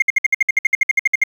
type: tone bursts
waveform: sine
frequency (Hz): 2126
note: C7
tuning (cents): +27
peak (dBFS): -7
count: 16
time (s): 0-1.237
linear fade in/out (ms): 5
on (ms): 22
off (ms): 59
effects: tanh soft clip ceiling -8 dBFS + 7-bit